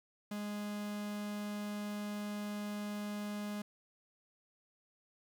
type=tone; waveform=45% pulse; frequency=207.4 Hz; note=G#3; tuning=2 cents flat; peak=-38 dBFS; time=0.31-3.62 s; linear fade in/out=5 ms; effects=11-bit